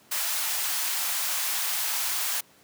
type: high-pass noise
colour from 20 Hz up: white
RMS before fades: -28 dBFS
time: 0.11-2.41 s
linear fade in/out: 10 ms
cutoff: 710 Hz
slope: 24 dB/octave
effects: pink hiss -57 dBFS RMS until 2.63 s + high-pass 150 Hz 12 dB/octave